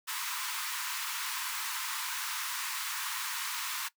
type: high-pass noise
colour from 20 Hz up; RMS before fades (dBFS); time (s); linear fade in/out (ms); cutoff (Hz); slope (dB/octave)
pink; -36; 0.07-3.89; 20; 910; 96
effects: noise-tail reverb RT60 0.1 s tail -19 dB re dry